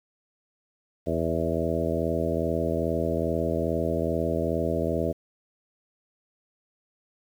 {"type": "harmonic tone with a mistuned harmonic", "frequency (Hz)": 82.41, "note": "E2", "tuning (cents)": 0, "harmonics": [1, 2, 3, 4, 5, 6, 7, 8], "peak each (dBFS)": [-32, -32, -32, -32, -32, -32, -32, -32], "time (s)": [1.06, 5.13], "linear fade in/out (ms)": 20, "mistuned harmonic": 8, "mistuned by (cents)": -16, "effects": ["9-bit"]}